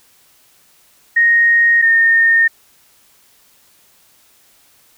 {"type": "tone pair in turn", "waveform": "sine", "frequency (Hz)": [1864.7, 1831.6], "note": ["A#6", "A#6"], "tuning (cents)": [0, -31], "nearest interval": "unison", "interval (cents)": 31, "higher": "first", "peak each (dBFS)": -8, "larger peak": "neither", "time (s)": [[1.16, 1.82], [1.82, 2.48]], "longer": "neither", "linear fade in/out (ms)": 10, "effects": ["white hiss -52 dBFS RMS until 4.97 s"]}